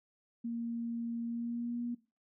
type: tone with pitch glide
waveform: sine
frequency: 233.2 to 239.3 Hz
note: A#3 to A#3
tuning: +1 to +46 cents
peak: -34 dBFS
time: 0.44-1.95 s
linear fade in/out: 10 ms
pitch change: +45 cents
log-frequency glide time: 1.25-1.82 s
effects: noise-tail reverb RT60 0.3 s tail -18 dB re dry